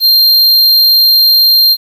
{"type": "tone", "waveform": "square", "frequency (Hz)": 4186, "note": "C8", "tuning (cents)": 0, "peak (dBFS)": -5, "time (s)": [0, 1.77], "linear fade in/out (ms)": 50, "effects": ["7-bit"]}